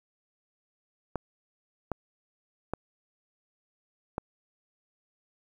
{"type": "clicks", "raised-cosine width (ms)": 1, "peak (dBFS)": -16, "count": 4, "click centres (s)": [1.157, 1.917, 2.736, 4.181], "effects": ["9-bit"]}